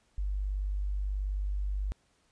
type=tone; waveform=sine; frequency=49.29 Hz; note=G1; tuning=10 cents sharp; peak=-29 dBFS; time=0.18-1.92 s; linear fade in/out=0 ms; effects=pink hiss -70 dBFS RMS until 2.31 s + resampled to 22050 Hz